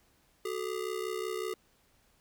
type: ring-modulated tone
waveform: square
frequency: 405.1 Hz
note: G#4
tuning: 43 cents flat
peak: -31 dBFS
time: 0.45-1.54 s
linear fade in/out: 2 ms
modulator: 32.7 Hz
effects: pink hiss -68 dBFS RMS until 2.2 s